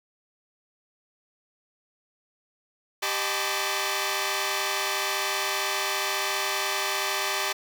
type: tone cluster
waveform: 10% pulse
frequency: 392.6 / 614 / 874 / 1013 / 1147 Hz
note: G4 / D#5 / A5 / B5 / D6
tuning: +3 / -23 / -12 / +44 / -41 cents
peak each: -24 dBFS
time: 3.02-7.53 s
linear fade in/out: 10 ms
effects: none

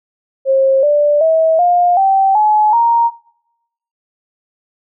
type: tone with pitch steps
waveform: sine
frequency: 536 / 587.9 / 644.8 / 707.3 / 775.7 / 850.8 / 933.2 Hz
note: C5 / D5 / E5 / F5 / G5 / G#5 / A#5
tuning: +42 / +2 / -38 / +22 / -18 / +42 / +2 cents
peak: -8 dBFS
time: 0.45-3.11 s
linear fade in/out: 50 ms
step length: 380 ms
effects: noise-tail reverb RT60 0.9 s tail -23 dB re dry

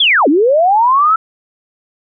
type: linear two-way sweep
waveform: sine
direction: down then up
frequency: 3520 to 261.6 to 1340 Hz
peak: -7 dBFS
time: 0-1.16 s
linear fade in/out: 5 ms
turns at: 0.28 s
effects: none

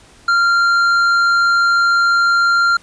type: tone with hard clipping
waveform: triangle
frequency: 1387 Hz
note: F6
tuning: 12 cents flat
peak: -12 dBFS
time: 0.28-2.77 s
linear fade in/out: 5 ms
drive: 10 dB
effects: pink hiss -46 dBFS RMS until 2.82 s + resampled to 22050 Hz

